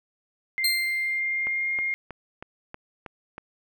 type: tone with pitch glide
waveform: sine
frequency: 2093 to 2128 Hz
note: C7 to C7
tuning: 0 to +29 cents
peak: -24 dBFS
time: 0.58-1.94 s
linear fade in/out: 0 ms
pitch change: +29 cents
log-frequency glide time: 0.79-1.76 s
type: tone with exponential decay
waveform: sawtooth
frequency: 4186 Hz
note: C8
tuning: in tune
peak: -17 dBFS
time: 0.64-1.2 s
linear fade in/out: 5 ms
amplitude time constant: 120 ms
type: click train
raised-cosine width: 0.5 ms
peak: -22 dBFS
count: 7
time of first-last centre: 1.47-3.381 s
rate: 3.14 Hz
effects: none